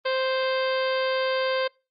harmonic tone, 523.3 Hz, C5, in tune, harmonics 1 / 2 / 3 / 4 / 5 / 6 / 7 / 8 / 9, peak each -24 / -31 / -32 / -36 / -38 / -37 / -39 / -43 / -39 dBFS, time 0.05-1.68 s, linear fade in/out 10 ms, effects noise-tail reverb RT60 0.3 s tail -26 dB re dry + Opus 32 kbps

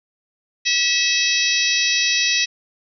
harmonic tone, 648 Hz, E5, 30 cents flat, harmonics 3 / 4 / 5 / 6 / 7 / 8 / 9, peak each -25 / -21 / -27 / -22 / -27 / -24 / -25 dBFS, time 0.65-2.46 s, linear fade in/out 20 ms, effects none

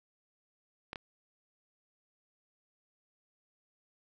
clicks, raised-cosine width 0.3 ms, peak -23 dBFS, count 2, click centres 0.931 / 0.958 s, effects none

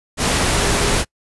sine tone in noise, 406.4 Hz, G#4, 38 cents flat, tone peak -27 dBFS, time 0.51-0.99 s, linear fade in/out 50 ms, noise pink, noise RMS -17 dBFS, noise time 0.17-1.05 s, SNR -13 dB, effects noise-tail reverb RT60 0.1 s tail -26 dB re dry + resampled to 24000 Hz

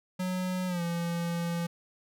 square tone with pitch glide, 183.7 to 170.41 Hz, F#3 to F3, -12 to -42 cents, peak -30 dBFS, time 0.19-1.67 s, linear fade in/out 10 ms, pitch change -130 cents, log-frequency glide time 0.67-0.82 s, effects none

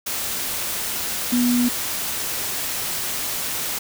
sine tone in noise, 244.1 Hz, B3, 20 cents flat, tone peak -16 dBFS, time 1.32-1.69 s, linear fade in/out 10 ms, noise white, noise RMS -26 dBFS, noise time 0.06-3.79 s, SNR +7 dB, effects none

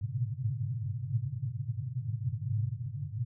pink band-pass noise, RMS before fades -34 dBFS, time 0.01-3.25 s, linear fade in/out 5 ms, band 100 to 140 Hz, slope 96 dB/octave, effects none

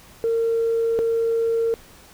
sine tone pair in turn, 457.9 / 457.9 Hz, A#4 / A#4, -31 / -31 cents, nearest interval unison, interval 0 cents, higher neither, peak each -17 dBFS, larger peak neither, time 0.24-0.99 / 0.99-1.74 s, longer neither, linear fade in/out 0 ms, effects tanh soft clip ceiling -14 dBFS + pink hiss -48 dBFS RMS until 2.13 s

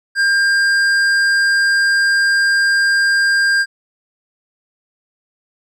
sine tone with hard clipping, 1600 Hz, G6, 35 cents sharp, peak -13 dBFS, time 0.15-3.66 s, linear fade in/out 50 ms, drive 9 dB, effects none

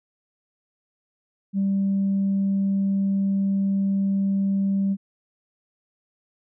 sine tone, 196 Hz, G3, in tune, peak -18 dBFS, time 1.53-4.97 s, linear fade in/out 50 ms, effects tanh soft clip ceiling -16 dBFS

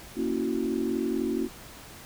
sine chord, F# dominant seventh, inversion first, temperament equal with one note detuned, 233.1 / 277.2 / 329.6 / 368.9 Hz, A#3 / C#4 / E4 / F#4, 0 / 0 / 0 / -5 cents, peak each -31 dBFS, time 0.15-1.49 s, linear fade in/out 50 ms, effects pink hiss -46 dBFS RMS until 2.05 s

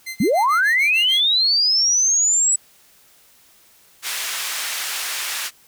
sawtooth tone with tremolo, 2073 Hz, C7, 17 cents flat, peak -23 dBFS, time 0.06-1.21 s, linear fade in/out 10 ms, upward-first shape sine, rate 6.7 Hz, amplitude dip 95%
sine linear sweep, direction up, 162.9 to 7902 Hz, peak -14 dBFS, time 0.2-2.56 s, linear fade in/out 5 ms
pink band-pass noise, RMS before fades -26 dBFS, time 4.02-5.51 s, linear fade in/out 50 ms, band 1600 to 15000 Hz, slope 12 dB/octave
effects white hiss -53 dBFS RMS until 5.67 s

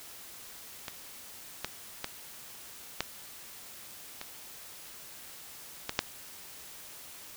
clicks, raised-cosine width 0.2 ms, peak -19 / -14 / -15 / -11 / -21 / -14 / -7 dBFS, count 7, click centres 0.882 / 1.646 / 2.044 / 3.006 / 4.214 / 5.894 / 5.991 s, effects white hiss -48 dBFS RMS until 7.36 s

